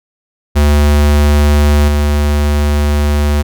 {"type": "tone with level steps", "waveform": "square", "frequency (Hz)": 73.42, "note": "D2", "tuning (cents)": 0, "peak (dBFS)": [-7, -10], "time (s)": [0.55, 3.43], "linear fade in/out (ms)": 20, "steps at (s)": 1.88, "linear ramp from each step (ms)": 2, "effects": []}